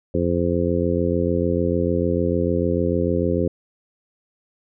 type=harmonic tone; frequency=86.7 Hz; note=F2; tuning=12 cents flat; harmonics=1 / 2 / 3 / 4 / 5 / 6; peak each=-25 / -25 / -25 / -25 / -25 / -25 dBFS; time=0.14-3.48 s; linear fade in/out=5 ms; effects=none